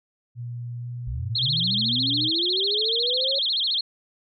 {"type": "tone with pitch glide", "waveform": "sine", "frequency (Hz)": [120, 121.39], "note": ["B2", "B2"], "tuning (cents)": [-49, -29], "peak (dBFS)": -30, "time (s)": [0.35, 2.31], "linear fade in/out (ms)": 50, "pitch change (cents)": 20, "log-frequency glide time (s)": [0.8, 0.87]}
{"type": "linear sweep", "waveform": "sine", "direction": "up", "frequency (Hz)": [53.3, 555], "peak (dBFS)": -28, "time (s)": [1.07, 3.39], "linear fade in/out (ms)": 5}
{"type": "tone with vibrato", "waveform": "sine", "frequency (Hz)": 3697, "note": "A#7", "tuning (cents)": -15, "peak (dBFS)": -21, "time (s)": [1.35, 3.81], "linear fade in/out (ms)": 5, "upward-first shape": "sine", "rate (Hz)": 14, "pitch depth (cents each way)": 280}
{"effects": []}